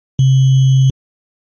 sine tone with sample-and-hold, 132.5 Hz, C3, 22 cents sharp, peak -6 dBFS, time 0.19-0.9 s, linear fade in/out 2 ms, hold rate 3150 Hz, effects MP3 32 kbps

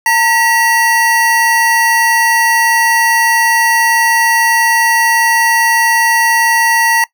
square tone pair together, 910.8 / 1930 Hz, A#5 / B6, -40 / -40 cents, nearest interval octave + minor second, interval 1300 cents, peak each -12 dBFS, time 0.06-7.04 s, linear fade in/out 2 ms, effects noise-tail reverb RT60 0.1 s tail -20 dB re dry

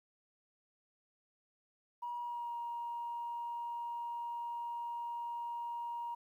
sine tone with pitch glide, 959 to 944.7 Hz, A#5 to A#5, +49 to +23 cents, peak -37 dBFS, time 2.02-6.15 s, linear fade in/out 10 ms, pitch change -26 cents, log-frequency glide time 2.21-2.56 s, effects tanh soft clip ceiling -33 dBFS + 12-bit

